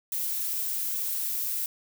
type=noise with high-pass filter sweep; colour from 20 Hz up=violet; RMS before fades=-30 dBFS; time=0.12-1.66 s; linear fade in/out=2 ms; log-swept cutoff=1400 to 590 Hz; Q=1; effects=none